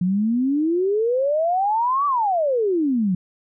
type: exponential two-way sweep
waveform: sine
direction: up then down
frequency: 174.61 to 1174 to 174.61 Hz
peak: -17 dBFS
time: 0.01-3.15 s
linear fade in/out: 5 ms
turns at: 2.06 s
effects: none